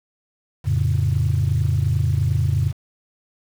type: chord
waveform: sine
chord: F augmented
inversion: none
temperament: equal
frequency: 87.31 / 110 / 138.59 Hz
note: F2 / A2 / C#3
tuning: 0 / 0 / 0 cents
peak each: -20 dBFS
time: 0.64-2.73 s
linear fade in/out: 50 ms
effects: tanh soft clip ceiling -10 dBFS + 7-bit